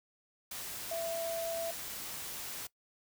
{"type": "tone in noise", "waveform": "sine", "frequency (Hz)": 666, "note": "E5", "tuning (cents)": 18, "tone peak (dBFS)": -34, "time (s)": [0.91, 1.71], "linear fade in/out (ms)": 5, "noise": "white", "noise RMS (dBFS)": -42, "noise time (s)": [0.51, 2.67], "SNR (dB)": 5, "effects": ["noise-tail reverb RT60 0.1 s tail -20 dB re dry"]}